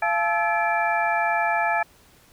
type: tone cluster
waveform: sine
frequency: 687 / 865 / 1313 / 1716 / 2349 Hz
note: F5 / A5 / E6 / A6 / D7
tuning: -29 / -30 / -7 / -44 / 0 cents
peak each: -25 / -24 / -30 / -26 / -29 dBFS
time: 0.02-1.83 s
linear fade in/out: 5 ms
effects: pink hiss -55 dBFS RMS until 2.32 s